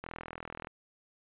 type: click train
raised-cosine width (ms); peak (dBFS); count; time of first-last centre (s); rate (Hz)
0.5; -25; 27; 0.04-0.671; 41.2
effects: resampled to 8000 Hz